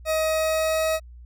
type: tone with pitch glide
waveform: 40% pulse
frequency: 632 to 636.4 Hz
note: D#5 to D#5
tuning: +27 to +39 cents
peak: -20 dBFS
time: 0.05-1 s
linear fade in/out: 50 ms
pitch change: +12 cents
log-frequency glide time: 0.29-0.83 s
effects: added 60 Hz sine -41 dBFS peak until 1.25 s